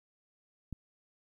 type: click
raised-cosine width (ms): 5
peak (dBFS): -27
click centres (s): 0.727
effects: 11-bit